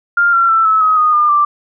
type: tone with pitch steps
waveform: sine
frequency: 1400 / 1365.7 / 1332.2 / 1299.5 / 1267.6 / 1236.5 / 1206.2 / 1176.6 Hz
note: F6 / F6 / E6 / E6 / D#6 / D#6 / D6 / D6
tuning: +4 / -39 / +18 / -25 / +32 / -11 / +46 / +3 cents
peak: -8 dBFS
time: 0.17-1.45 s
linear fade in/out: 5 ms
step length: 160 ms
effects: none